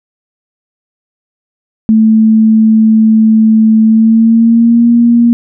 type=tone with pitch glide; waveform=sine; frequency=220 to 235.8 Hz; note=A3 to A#3; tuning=0 to +20 cents; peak=-3 dBFS; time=1.89-5.33 s; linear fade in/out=0 ms; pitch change=+120 cents; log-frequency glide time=3.83-4.88 s; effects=none